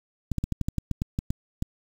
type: clicks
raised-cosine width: 5 ms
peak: -14 dBFS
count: 12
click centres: 0.317 / 0.383 / 0.44 / 0.523 / 0.613 / 0.685 / 0.783 / 0.913 / 1.019 / 1.189 / 1.305 / 1.624 s
effects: 7-bit